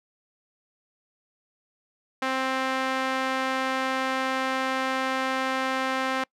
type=tone with band-pass filter; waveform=sawtooth; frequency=262.8 Hz; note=C4; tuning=8 cents sharp; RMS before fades=-27 dBFS; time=2.22-6.24 s; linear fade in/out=5 ms; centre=1500 Hz; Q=0.79; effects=noise-tail reverb RT60 0.1 s tail -26 dB re dry